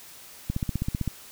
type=click train; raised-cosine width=5 ms; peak=-14 dBFS; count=10; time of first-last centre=0.5-1.077 s; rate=15.6 Hz; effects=white hiss -47 dBFS RMS until 1.31 s